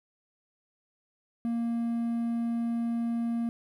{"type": "tone", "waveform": "triangle", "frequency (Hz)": 233.1, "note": "A#3", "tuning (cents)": 0, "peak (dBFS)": -25, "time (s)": [1.45, 3.49], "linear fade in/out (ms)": 0, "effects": ["11-bit"]}